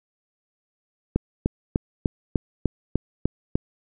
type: click train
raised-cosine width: 3 ms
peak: -7 dBFS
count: 9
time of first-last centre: 1.16-3.555 s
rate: 3.34 Hz
effects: none